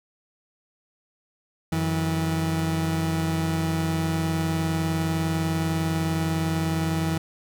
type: tone pair together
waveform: 30% pulse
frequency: 90.8 / 161.79 Hz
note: F#2 / E3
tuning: -32 / -32 cents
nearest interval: minor seventh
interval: 1000 cents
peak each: -27 / -21 dBFS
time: 1.72-7.18 s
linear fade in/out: 5 ms
effects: none